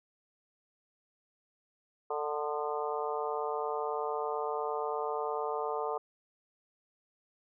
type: harmonic tone with a mistuned harmonic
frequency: 148.5 Hz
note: D3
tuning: 20 cents sharp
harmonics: 3 / 4 / 5 / 6 / 7 / 8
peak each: -35 / -40 / -38 / -40 / -40 / -41 dBFS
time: 2.1-5.98 s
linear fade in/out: 5 ms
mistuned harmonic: 8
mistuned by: +43 cents
effects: none